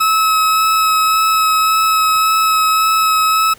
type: tone with vibrato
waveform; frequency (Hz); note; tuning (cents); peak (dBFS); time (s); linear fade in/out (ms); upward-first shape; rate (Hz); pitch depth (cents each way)
40% pulse; 1290; E6; -38; -10; 0-3.54; 10; sine; 1.8; 10
effects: pink hiss -44 dBFS RMS until 3.58 s